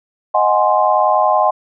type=chord; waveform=sine; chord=Ab dominant seventh; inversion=second; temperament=equal; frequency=622.3 / 740 / 830.6 / 1046.5 Hz; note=Eb5 / Gb5 / Ab5 / C6; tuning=0 / 0 / 0 / 0 cents; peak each=-16 dBFS; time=0.34-1.51 s; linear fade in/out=10 ms; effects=none